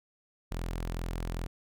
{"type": "tone", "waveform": "sawtooth", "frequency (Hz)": 42.51, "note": "F1", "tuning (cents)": -46, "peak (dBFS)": -29, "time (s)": [0.51, 1.47], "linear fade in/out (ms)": 10, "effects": []}